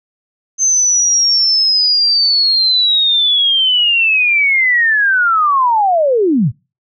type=linear sweep; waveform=sine; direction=down; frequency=6272 to 95.8 Hz; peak=-9 dBFS; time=0.58-6.52 s; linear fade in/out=50 ms; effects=noise-tail reverb RT60 0.3 s tail -26 dB re dry